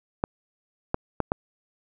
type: clicks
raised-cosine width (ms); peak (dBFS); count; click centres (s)
1; -9; 4; 0.239 / 0.944 / 1.203 / 1.319
effects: none